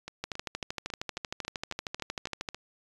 two click trains, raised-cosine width 0.2 ms, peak -22 / -16 dBFS, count 10 / 30, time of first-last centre 0.08-2.546 / 0.24-2.488 s, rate 3.65 / 12.9 Hz, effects resampled to 24000 Hz

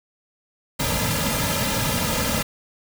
pink noise with comb filter, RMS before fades -23 dBFS, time 0.79-2.43 s, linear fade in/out 10 ms, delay 2.7 ms, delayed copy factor -0.9, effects none

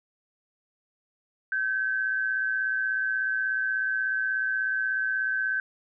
sine tone pair together, 1544.7 / 1661.2 Hz, G6 / G#6, -26 / 0 cents, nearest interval minor second, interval 126 cents, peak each -25 / -33 dBFS, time 1.52-5.6 s, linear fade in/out 2 ms, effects none

